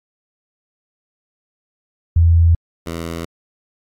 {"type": "tone pair in turn", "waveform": ["sine", "10% pulse"], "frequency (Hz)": [83.7, 83.37], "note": ["E2", "E2"], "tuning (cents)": [27, 20], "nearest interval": "unison", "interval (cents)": 7, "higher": "first", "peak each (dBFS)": [-8, -16], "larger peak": "first", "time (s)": [[2.16, 2.55], [2.86, 3.25]], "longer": "neither", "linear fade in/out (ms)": 5, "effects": ["AAC 64 kbps"]}